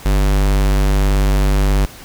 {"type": "tone", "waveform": "square", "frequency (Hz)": 49.2, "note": "G1", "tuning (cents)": 7, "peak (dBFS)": -12, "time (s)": [0.05, 1.86], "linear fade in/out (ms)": 10, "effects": ["pink hiss -37 dBFS RMS until 2.04 s"]}